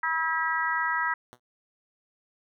harmonic tone, 323 Hz, E4, 35 cents flat, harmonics 3 / 4 / 5 / 6, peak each -30 / -30 / -30 / -30 dBFS, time 0.03-1.14 s, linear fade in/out 5 ms
5% pulse tone with exponential decay, 123.1 Hz, B2, 5 cents flat, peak -32 dBFS, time 1.33-1.4 s, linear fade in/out 0 ms, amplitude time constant 15 ms
effects none

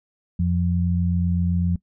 sine tone pair together, 87.31 / 175.08 Hz, F2 / F3, 0 / +5 cents, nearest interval octave, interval 1205 cents, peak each -21 / -21 dBFS, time 0.39-1.76 s, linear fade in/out 5 ms, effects noise-tail reverb RT60 0.1 s tail -21 dB re dry

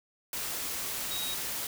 sine tone in noise, 3798 Hz, A#7, 32 cents sharp, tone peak -35 dBFS, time 1.11-1.34 s, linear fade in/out 2 ms, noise white, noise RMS -35 dBFS, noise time 0.33-1.67 s, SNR -3 dB, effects none

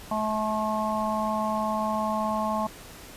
harmonic tone, 215.8 Hz, A3, 33 cents flat, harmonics 1 / 3 / 4 / 5, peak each -30 / -30 / -30 / -30 dBFS, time 0.11-2.67 s, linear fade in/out 5 ms, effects pink hiss -45 dBFS RMS until 3.16 s + resampled to 32000 Hz

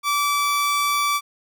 sawtooth tone, 1157 Hz, D6, 26 cents flat, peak -15 dBFS, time 0.03-1.21 s, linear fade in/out 50 ms, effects none

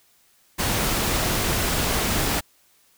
pink noise, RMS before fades -23 dBFS, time 0.58-2.41 s, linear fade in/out 20 ms, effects white hiss -60 dBFS RMS until 2.97 s

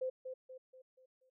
sine tone with echo, 516 Hz, C5, 24 cents flat, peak -34 dBFS, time 0.01-0.1 s, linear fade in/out 10 ms, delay 240 ms, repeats 5, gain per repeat -7 dB, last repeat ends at 1.3 s, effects none

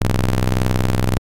sawtooth ring-modulated tone, 63.4 Hz, B1, 46 cents sharp, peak -8 dBFS, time 0.01-1.18 s, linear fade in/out 5 ms, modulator 42.4 Hz, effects AAC 64 kbps

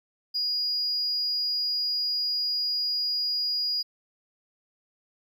triangle tone, 4880 Hz, D#8, 34 cents flat, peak -22 dBFS, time 0.34-3.83 s, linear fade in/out 20 ms, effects tanh soft clip ceiling -22 dBFS

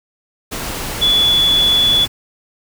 sine tone in noise, 3428 Hz, A7, 46 cents flat, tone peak -10 dBFS, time 1.01-2.06 s, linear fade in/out 20 ms, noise pink, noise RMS -24 dBFS, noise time 0.51-2.08 s, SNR +11 dB, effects none

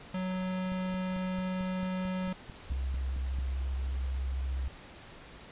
square tone, 185.3 Hz, F#3, 3 cents sharp, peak -32 dBFS, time 0.14-2.33 s, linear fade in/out 5 ms
click train, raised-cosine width 5 ms, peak -31 dBFS, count 13, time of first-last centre 0.72-3.387 s, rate 4.5 Hz
sine tone with vibrato, 65.9 Hz, C2, 13 cents sharp, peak -30 dBFS, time 2.7-4.68 s, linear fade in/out 0 ms, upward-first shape square, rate 15 Hz, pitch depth 26 cents each way
effects pink hiss -50 dBFS RMS until 5.51 s + resampled to 8000 Hz

